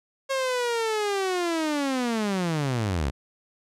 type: linear sweep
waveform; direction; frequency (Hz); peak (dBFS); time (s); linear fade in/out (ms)
sawtooth; down; 544 to 61.1; -20; 0.29-3.11; 20
effects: low-pass 9000 Hz 12 dB/octave